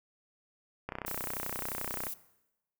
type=click train; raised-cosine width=0.5 ms; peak=-21 dBFS; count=38; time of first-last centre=0.89-2.068 s; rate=31.4 Hz
type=noise; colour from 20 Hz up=violet; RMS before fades=-39 dBFS; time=1.06-2.14 s; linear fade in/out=5 ms
effects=noise-tail reverb RT60 0.9 s tail -18 dB re dry